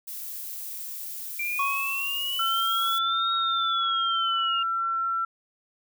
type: noise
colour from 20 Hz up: violet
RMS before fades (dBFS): -36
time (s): 0.07-2.99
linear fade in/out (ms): 10
type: exponential two-way sweep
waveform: sine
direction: up then down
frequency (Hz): 2349 to 3769 to 2806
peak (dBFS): -27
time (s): 1.39-4.63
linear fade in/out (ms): 5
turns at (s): 3.34
type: tone with exponential decay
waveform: triangle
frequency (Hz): 1108.7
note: C#6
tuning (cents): 0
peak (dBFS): -21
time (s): 1.59-2.61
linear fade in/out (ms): 5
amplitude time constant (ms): 220
type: tone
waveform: sine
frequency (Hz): 1351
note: E6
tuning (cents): +42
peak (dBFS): -24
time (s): 2.39-5.25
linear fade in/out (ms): 5
effects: none